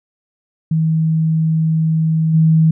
sine tone with level steps, 160 Hz, D#3, 49 cents sharp, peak -12 / -8 dBFS, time 0.71-2.71 s, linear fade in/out 5 ms, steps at 2.33 s, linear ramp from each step 20 ms, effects none

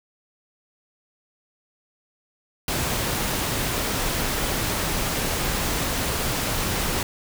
pink noise, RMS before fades -25 dBFS, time 2.68-7.03 s, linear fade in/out 2 ms, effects none

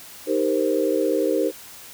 sine chord, C minor seventh, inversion first, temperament equal with one note detuned, 312 / 392 / 466.2 / 523.3 Hz, Eb4 / G4 / Bb4 / C5, +5 / 0 / 0 / 0 cents, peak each -24 dBFS, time 0.26-1.52 s, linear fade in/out 50 ms, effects white hiss -42 dBFS RMS until 1.93 s

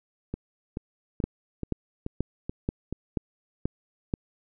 two click trains, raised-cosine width 3 ms, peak -18 / -13 dBFS, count 7 / 7, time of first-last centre 0.34-2.926 / 1.24-4.139 s, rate 2.32 / 2.07 Hz, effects none

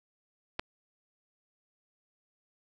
clicks, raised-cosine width 0.3 ms, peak -28 / -15 dBFS, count 2, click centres 0.592 / 0.595 s, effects none

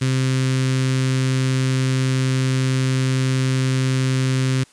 sawtooth tone with notch filter, 130.81 Hz, C3, in tune, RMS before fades -19 dBFS, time 0.01-4.64 s, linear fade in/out 10 ms, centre 740 Hz, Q 0.53, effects white hiss -52 dBFS RMS until 4.72 s + resampled to 22050 Hz

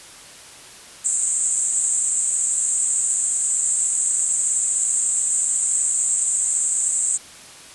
pink band-pass noise, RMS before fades -21 dBFS, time 1.04-7.18 s, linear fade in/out 20 ms, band 7300 to 8400 Hz, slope 96 dB/octave, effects white hiss -42 dBFS RMS until 7.74 s + resampled to 24000 Hz

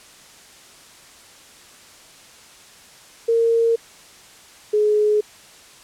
sine tone pair in turn, 460 / 421.8 Hz, A#4 / G#4, -23 / +27 cents, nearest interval major second, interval 150 cents, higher first, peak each -14 dBFS, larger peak neither, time 3.28-3.76 / 4.73-5.21 s, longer neither, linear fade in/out 10 ms, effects white hiss -46 dBFS RMS until 5.83 s + low-pass 9000 Hz 12 dB/octave

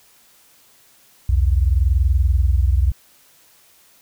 sine tone pair together, 61.8 / 82.49 Hz, B1 / E2, +2 / +2 cents, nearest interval perfect fourth, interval 500 cents, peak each -14 / -17 dBFS, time 1.29-2.92 s, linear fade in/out 5 ms, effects tanh soft clip ceiling -5 dBFS + white hiss -53 dBFS RMS until 4.01 s

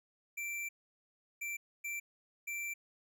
square tone bursts at uneven times, 2346 Hz, D7, 2 cents flat, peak -38 dBFS, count 4, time 0.37-0.69 / 1.41-1.57 / 1.84-2 / 2.47-2.74 s, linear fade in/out 10 ms, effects none

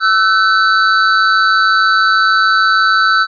square tone pair together, 1320.4 / 1514 Hz, E6 / F#6, +2 / +39 cents, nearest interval major second, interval 237 cents, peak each -12 dBFS, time 0-3.27 s, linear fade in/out 50 ms, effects resampled to 11025 Hz

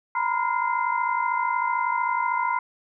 sine tone cluster, 926 / 962 / 1015 / 1412 / 2074 Hz, A#5 / B5 / B5 / F6 / C7, -12 / -46 / +47 / +19 / -16 cents, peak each -30 / -26 / -26 / -32 / -32 dBFS, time 0.15-2.59 s, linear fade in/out 5 ms, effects none

